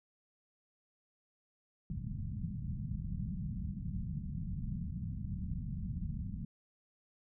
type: low-pass noise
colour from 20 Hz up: white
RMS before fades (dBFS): -39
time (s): 1.9-6.45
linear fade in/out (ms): 2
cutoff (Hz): 200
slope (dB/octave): 48
effects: none